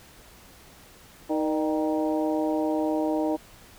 harmonic tone with a mistuned harmonic, 156.6 Hz, D#3, 11 cents sharp, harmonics 2 / 3 / 4 / 5 / 6, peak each -25 / -32 / -29 / -34 / -36 dBFS, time 1.29-3.37 s, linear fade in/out 20 ms, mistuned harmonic 4, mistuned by -52 cents, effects pink hiss -51 dBFS RMS until 3.78 s

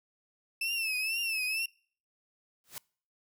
35% pulse tone with vibrato, 2637 Hz, E7, in tune, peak -28 dBFS, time 0.61-1.66 s, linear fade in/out 5 ms, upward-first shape triangle, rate 2.1 Hz, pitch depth 110 cents each way
white noise with exponential growth, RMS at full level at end -37 dBFS, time 2.64-2.78 s, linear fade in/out 1 ms, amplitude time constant 30 ms
effects noise-tail reverb RT60 0.5 s tail -26 dB re dry

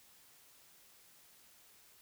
silence, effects white hiss -63 dBFS RMS until 2.01 s

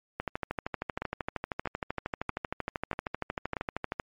two click trains, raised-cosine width 0.5 ms, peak -16 / -17 dBFS, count 50 / 5, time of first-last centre 0.2-3.998 / 1.02-3.568 s, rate 12.9 / 1.57 Hz, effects MP3 48 kbps

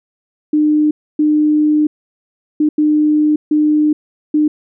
sine tone bursts at uneven times, 302.4 Hz, D#4, 49 cents flat, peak -9 dBFS, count 6, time 0.53-0.91 / 1.19-1.87 / 2.6-2.69 / 2.78-3.36 / 3.51-3.93 / 4.34-4.48 s, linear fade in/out 5 ms, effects none

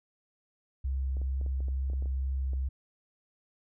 sine tone with vibrato, 66.3 Hz, C2, 23 cents sharp, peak -28 dBFS, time 0.84-2.69 s, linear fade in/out 10 ms, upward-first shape sine, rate 2.2 Hz, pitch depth 10 cents each way
clicks, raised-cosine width 2 ms, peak -35 dBFS, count 11, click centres 1.169 / 1.216 / 1.413 / 1.463 / 1.605 / 1.684 / 1.9 / 1.934 / 2.024 / 2.058 / 2.534 s
effects none

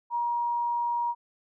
sine tone, 950 Hz, A#5, 33 cents sharp, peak -25 dBFS, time 0.1-1.15 s, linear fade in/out 50 ms, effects none

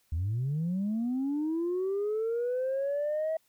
sine linear sweep, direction up, 74.8 to 647 Hz, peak -26 dBFS, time 0.12-3.37 s, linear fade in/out 5 ms, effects tanh soft clip ceiling -25 dBFS + white hiss -70 dBFS RMS until 3.48 s

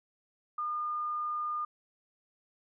sine tone, 1214 Hz, D#6, 43 cents flat, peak -31 dBFS, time 0.58-1.65 s, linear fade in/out 5 ms, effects none

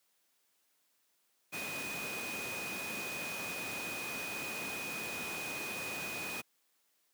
sine tone in noise, 2489 Hz, D#7, in tune, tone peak -40 dBFS, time 1.52-6.42 s, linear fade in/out 20 ms, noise pink, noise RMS -41 dBFS, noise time 1.52-6.42 s, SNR -2 dB, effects white hiss -75 dBFS RMS until 7.13 s + high-pass 200 Hz 12 dB/octave

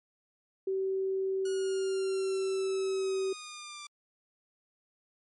sine tone, 383.5 Hz, G4, 38 cents flat, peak -28 dBFS, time 0.67-3.33 s, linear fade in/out 5 ms
10% pulse linear sweep, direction down, 1455 to 1176 Hz, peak -34 dBFS, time 1.45-3.87 s, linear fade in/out 5 ms
effects MP3 48 kbps

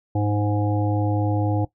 harmonic tone, 103.83 Hz, G#2, in tune, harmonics 1 / 3 / 5 / 7 / 8, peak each -21 / -25 / -31 / -31 / -32 dBFS, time 0.15-1.65 s, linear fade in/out 5 ms, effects noise-tail reverb RT60 0.1 s tail -17 dB re dry

